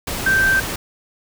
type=tone in noise; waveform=sine; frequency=1563 Hz; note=G6; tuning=6 cents flat; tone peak=-13 dBFS; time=0.26-0.6 s; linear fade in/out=5 ms; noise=pink; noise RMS=-25 dBFS; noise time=0.07-0.76 s; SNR=+9 dB; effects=none